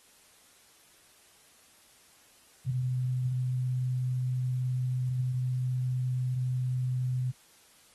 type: tone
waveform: sine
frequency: 126.8 Hz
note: B2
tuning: 46 cents sharp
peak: -27 dBFS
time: 2.66-7.32 s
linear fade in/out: 20 ms
effects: white hiss -60 dBFS RMS until 7.94 s + AAC 32 kbps